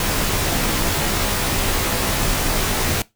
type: noise with comb filter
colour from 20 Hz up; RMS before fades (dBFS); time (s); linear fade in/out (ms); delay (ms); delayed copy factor
pink; -20; 0-3.02; 2; 17; -0.8
effects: noise-tail reverb RT60 0.2 s tail -20 dB re dry